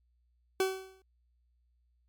40% pulse tone with exponential decay, 380 Hz, F#4, 46 cents sharp, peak -23 dBFS, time 0.6-1.02 s, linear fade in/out 2 ms, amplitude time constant 91 ms, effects added 60 Hz sine -68 dBFS peak until 2.08 s + MP3 96 kbps

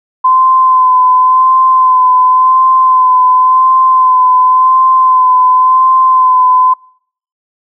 sine tone with vibrato, 1026 Hz, C6, 34 cents flat, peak -4 dBFS, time 0.24-6.74 s, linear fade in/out 10 ms, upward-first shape sine, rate 0.92 Hz, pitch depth 22 cents each way, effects noise-tail reverb RT60 0.6 s tail -26 dB re dry

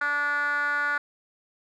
10% pulse tone with band-pass filter, 290.2 Hz, D4, 21 cents flat, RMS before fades -26 dBFS, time 0.01-0.98 s, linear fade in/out 5 ms, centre 1500 Hz, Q 5.3, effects none

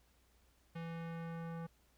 square tone with low-pass filter sweep, 166.2 Hz, E3, 15 cents sharp, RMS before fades -44 dBFS, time 0.75-1.67 s, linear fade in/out 10 ms, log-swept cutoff 2700 to 1300 Hz, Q 1.2, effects added 60 Hz sine -70 dBFS peak until 1.97 s + pink hiss -73 dBFS RMS until 1.97 s

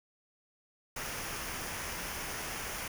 pink noise with comb filter, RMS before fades -39 dBFS, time 0.96-2.88 s, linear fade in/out 5 ms, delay 0.25 ms, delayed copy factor -0.5, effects none

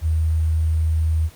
sine tone with sample-and-hold, 79.7 Hz, D#2, 42 cents sharp, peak -16 dBFS, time 0.01-1.3 s, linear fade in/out 50 ms, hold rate 8820 Hz, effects pink hiss -48 dBFS RMS until 1.35 s

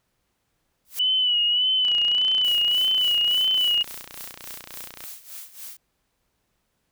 blue noise with exponential growth, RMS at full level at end -28 dBFS, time 0.85-0.99 s, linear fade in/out 0 ms, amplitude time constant 30 ms
sine tone with vibrato, 2960 Hz, F#7, in tune, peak -18 dBFS, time 0.99-3.83 s, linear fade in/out 10 ms, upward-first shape sine, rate 1.7 Hz, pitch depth 57 cents each way
click train, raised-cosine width 0.2 ms, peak -20 dBFS, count 97, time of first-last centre 1.85-5.039 s, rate 30.1 Hz
blue noise with tremolo, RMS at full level -37 dBFS, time 2.44-5.77 s, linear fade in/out 5 ms, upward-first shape sine, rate 3.5 Hz, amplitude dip 80%
effects pink hiss -73 dBFS RMS until 6.91 s

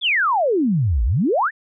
sine exponential two-way sweep, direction down then up, 3616 to 51.4 to 1923 Hz, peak -15 dBFS, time 0.01-1.51 s, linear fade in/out 50 ms, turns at 1.04 s, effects none

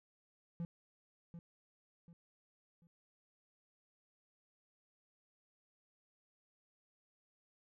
triangle tone with echo, 170 Hz, F3, 46 cents flat, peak -36 dBFS, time 0.6-0.65 s, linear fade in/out 0 ms, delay 740 ms, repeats 3, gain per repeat -9 dB, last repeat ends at 2.87 s, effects none

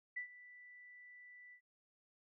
sine tone with ADSR envelope, 1975.5 Hz, B6, in tune, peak -38 dBFS, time 0.16-1.61 s, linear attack 11 ms, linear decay 100 ms, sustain -17 dB, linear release 81 ms, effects none

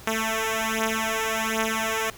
5% pulse beating tone pair, 221 / 222.3 Hz, A3 / A3, +8 / +18 cents, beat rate 1.3 Hz, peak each -16 / -15 dBFS, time 0.07-2.1 s, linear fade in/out 2 ms, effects pink hiss -45 dBFS RMS until 2.17 s

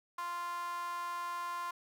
sawtooth tone with high-pass filter, 348 Hz, F4, 6 cents flat, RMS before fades -39 dBFS, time 0.18-1.71 s, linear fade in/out 5 ms, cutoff 1100 Hz, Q 8.4, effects none

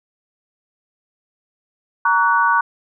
sine chord, F# major, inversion first, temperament equal with one note detuned, 932.3 / 1133.3 / 1480 Hz, A#5 / C#6 / F#6, 0 / +38 / 0 cents, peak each -17 dBFS, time 2.05-2.61 s, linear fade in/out 5 ms, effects none

